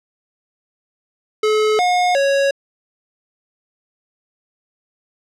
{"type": "tone with pitch steps", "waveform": "square", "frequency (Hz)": [429.5, 720, 554], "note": ["A4", "F#5", "C#5"], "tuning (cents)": [-42, -47, -1], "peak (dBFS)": -14, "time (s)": [1.43, 2.51], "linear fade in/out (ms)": 5, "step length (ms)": 360, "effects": ["low-pass 6000 Hz 12 dB/octave"]}